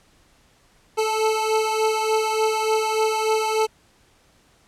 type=beating tone pair; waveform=25% pulse; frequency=436.4 / 439.8 Hz; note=A4 / A4; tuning=-14 / -1 cents; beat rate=3.4 Hz; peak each=-17 / -21 dBFS; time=0.97-3.67 s; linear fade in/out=20 ms; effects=pink hiss -58 dBFS RMS until 4.67 s + low-pass 10000 Hz 12 dB/octave